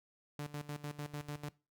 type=tone with tremolo; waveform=sawtooth; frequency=146.83 Hz; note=D3; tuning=in tune; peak=-35 dBFS; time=0.39-1.49 s; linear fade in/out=2 ms; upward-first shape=square; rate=6.7 Hz; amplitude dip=80%; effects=noise-tail reverb RT60 0.3 s tail -21 dB re dry